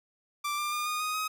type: tone with pitch steps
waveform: sawtooth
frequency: 1174.7 / 1191.8 / 1209.1 / 1226.7 / 1244.6 / 1262.7 Hz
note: D6 / D6 / D#6 / D#6 / D#6 / D#6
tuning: 0 / +25 / -50 / -25 / 0 / +25 cents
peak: -26 dBFS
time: 0.44-1.28 s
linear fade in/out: 10 ms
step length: 140 ms
effects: none